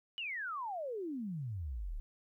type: exponential sweep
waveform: sine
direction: down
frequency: 3000 to 32.89 Hz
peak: -37 dBFS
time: 0.18-2 s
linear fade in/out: 0 ms
effects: 13-bit